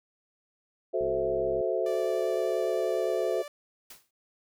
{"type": "chord", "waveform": "sine", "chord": "F# half-diminished seventh", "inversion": "none", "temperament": "equal with one note detuned", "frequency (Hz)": [370, 437.2, 523.3, 659.3], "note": ["F#4", "A4", "C5", "E5"], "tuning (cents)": [0, -11, 0, 0], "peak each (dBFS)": -31, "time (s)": [0.93, 3.43], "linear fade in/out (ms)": 20}
{"type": "click train", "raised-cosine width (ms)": 3, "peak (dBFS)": -32, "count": 41, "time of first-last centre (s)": [1.01, 1.608], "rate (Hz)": 66.9}
{"type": "tone with vibrato", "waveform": "sawtooth", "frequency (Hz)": 585, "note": "D5", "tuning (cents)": -7, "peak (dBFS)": -36, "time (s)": [1.86, 3.48], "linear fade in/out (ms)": 2, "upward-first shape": "triangle", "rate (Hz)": 10, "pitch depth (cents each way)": 13}
{"type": "noise with exponential decay", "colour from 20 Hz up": "white", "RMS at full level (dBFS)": -43, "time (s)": [3.9, 4.11], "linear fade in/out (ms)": 5, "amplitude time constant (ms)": 45}
{"effects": []}